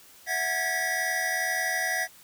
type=tone cluster; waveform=square; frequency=653 / 736 / 1644 / 1706 / 1947 Hz; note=E5 / F#5 / G#6 / G#6 / B6; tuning=-17 / -9 / -18 / +46 / -25 cents; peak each=-38 / -34 / -34 / -37 / -29 dBFS; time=0.26-2.08 s; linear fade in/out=50 ms; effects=white hiss -53 dBFS RMS until 2.23 s